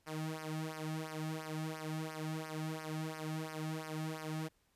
sawtooth tone with flanger, 157 Hz, D#3, 16 cents sharp, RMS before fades -41 dBFS, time 0.06-4.49 s, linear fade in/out 20 ms, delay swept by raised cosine 0.26 to 2.06 ms, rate 2.9 Hz, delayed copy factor -0.9, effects pink hiss -75 dBFS RMS until 4.75 s + resampled to 32000 Hz

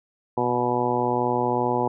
harmonic tone with a mistuned harmonic, 122.4 Hz, B2, 15 cents flat, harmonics 1 / 2 / 3 / 4 / 5 / 6 / 7 / 8, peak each -32 / -29 / -27 / -28 / -32 / -30 / -26 / -29 dBFS, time 0.37-1.88 s, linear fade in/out 5 ms, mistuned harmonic 1, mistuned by +31 cents, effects none

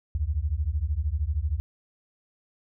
sine beating tone pair, 68.6 / 81.6 Hz, C#2 / E2, -17 / -17 cents, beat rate 13 Hz, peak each -27 dBFS, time 0.15-1.6 s, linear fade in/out 0 ms, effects none

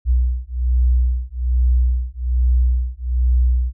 sine beating tone pair, 61.2 / 62.4 Hz, B1 / B1, -15 / +19 cents, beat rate 1.2 Hz, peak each -17 dBFS, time 0.05-3.73 s, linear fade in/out 50 ms, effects none

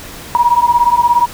sine beating tone pair, 950 / 967 Hz, A#5 / B5, +33 / -37 cents, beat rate 17 Hz, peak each -11 dBFS, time 0.35-1.26 s, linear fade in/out 0 ms, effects pink hiss -31 dBFS RMS until 1.33 s

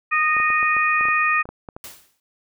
harmonic tone, 618 Hz, D#5, 12 cents flat, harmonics 2 / 3 / 4, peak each -20 / -21 / -21 dBFS, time 0.11-1.43 s, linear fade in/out 20 ms
clicks, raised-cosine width 1 ms, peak -21 dBFS, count 12, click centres 0.367 / 0.401 / 0.503 / 0.629 / 0.767 / 1.01 / 1.054 / 1.086 / 1.455 / 1.49 / 1.688 / 1.765 s
white noise with exponential decay, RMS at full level -34 dBFS, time 1.84-2.2 s, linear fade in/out 1 ms, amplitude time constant 78 ms
effects none

